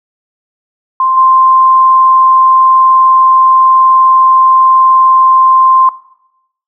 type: tone with level steps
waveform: sine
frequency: 1046.5 Hz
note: C6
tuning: in tune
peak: -7 / -3 dBFS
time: 1-5.89 s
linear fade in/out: 2 ms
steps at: 1.17 s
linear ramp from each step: 5 ms
effects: noise-tail reverb RT60 0.8 s tail -18 dB re dry